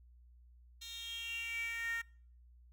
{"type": "tone with high-pass filter sweep", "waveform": "10% pulse", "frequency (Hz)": 461.6, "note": "A#4", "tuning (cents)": -17, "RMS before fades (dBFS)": -41, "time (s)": [0.81, 2.02], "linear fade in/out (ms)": 10, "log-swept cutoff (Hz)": [4100, 1700], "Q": 7.8, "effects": ["noise-tail reverb RT60 0.5 s tail -25 dB re dry", "added 60 Hz sine -58 dBFS peak until 2.72 s"]}